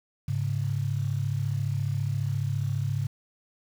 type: tone pair together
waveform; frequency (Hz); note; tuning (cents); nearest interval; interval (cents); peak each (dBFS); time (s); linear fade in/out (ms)
sine; 104.02 / 138.59; G#2 / C#3; +3 / 0; perfect fourth; 497; -28 / -28; 0.28-3.07; 5
effects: 8-bit